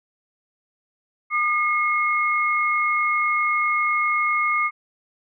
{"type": "tone pair together", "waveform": "sine", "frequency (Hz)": [1212.3, 2160], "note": ["D#6", "C#7"], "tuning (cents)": [-45, -45], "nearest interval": "minor seventh", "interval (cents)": 1000, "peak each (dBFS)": -21, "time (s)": [1.3, 4.71], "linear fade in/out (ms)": 50, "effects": []}